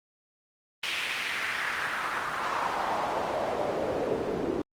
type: noise with band-pass filter sweep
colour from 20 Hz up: pink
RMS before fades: -30 dBFS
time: 0.83-4.62 s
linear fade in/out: 5 ms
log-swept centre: 2800 to 340 Hz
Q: 2.3
effects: Opus 32 kbps